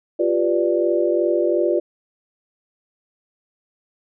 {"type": "chord", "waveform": "sine", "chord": "G dominant seventh", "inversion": "third", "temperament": "equal", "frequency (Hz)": [349.2, 392, 493.9, 587.3], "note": ["F4", "G4", "B4", "D5"], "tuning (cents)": [0, 0, 0, 0], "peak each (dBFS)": [-19, -24, -24, -21], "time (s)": [0.19, 1.8], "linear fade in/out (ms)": 10, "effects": []}